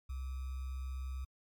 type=tone with sample-and-hold; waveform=sine; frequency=65.41 Hz; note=C2; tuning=in tune; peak=-37 dBFS; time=0.09-1.25 s; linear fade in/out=10 ms; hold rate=1225 Hz; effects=MP3 96 kbps